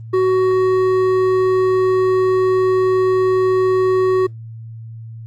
sine tone with hard clipping, 373.3 Hz, F#4, 15 cents sharp, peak -14 dBFS, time 0.13-4.27 s, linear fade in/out 10 ms, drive 8 dB, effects added 113 Hz sine -30 dBFS peak until 5.26 s + Opus 32 kbps

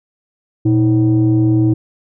sine tone pair together, 118.82 / 319.6 Hz, A#2 / D#4, +34 / +47 cents, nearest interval octave + perfect fourth, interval 1713 cents, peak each -11 dBFS, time 0.65-1.74 s, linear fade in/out 10 ms, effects tanh soft clip ceiling -5 dBFS

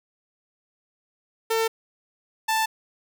sawtooth tone pair in turn, 450.2 / 882.9 Hz, A4 / A5, +40 / +6 cents, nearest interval octave, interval 1166 cents, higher second, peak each -17 dBFS, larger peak neither, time 1.5-1.68 / 2.48-2.66 s, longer neither, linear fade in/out 10 ms, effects none

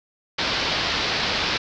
white low-pass noise, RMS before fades -24 dBFS, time 0.38-1.58 s, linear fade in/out 10 ms, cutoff 5000 Hz, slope 48 dB/octave, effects none

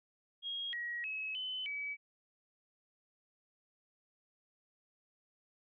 sine tone with pitch steps, 3271 / 1904 / 2570 / 3034 / 2284 Hz, G#7 / A#6 / E7 / F#7 / D7, -27 / +36 / -45 / +43 / -49 cents, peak -37 dBFS, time 0.42-1.97 s, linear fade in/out 50 ms, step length 310 ms, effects none

